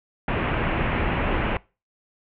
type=low-pass noise; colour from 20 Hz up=pink; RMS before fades=-24 dBFS; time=0.28-1.57 s; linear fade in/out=2 ms; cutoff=2800 Hz; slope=48 dB/octave; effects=noise-tail reverb RT60 0.3 s tail -23 dB re dry